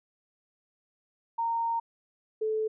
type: tone pair in turn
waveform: sine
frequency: 923 / 435.6 Hz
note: A#5 / A4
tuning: -17 / -17 cents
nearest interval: octave + minor second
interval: 1300 cents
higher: first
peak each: -26 dBFS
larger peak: neither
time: 1.38-1.8 / 2.41-2.68 s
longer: first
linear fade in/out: 10 ms
effects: none